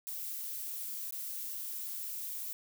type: noise with dropouts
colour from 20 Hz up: violet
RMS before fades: -40 dBFS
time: 0.07-2.53 s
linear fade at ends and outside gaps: 0 ms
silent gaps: 1.108-1.124 s
effects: none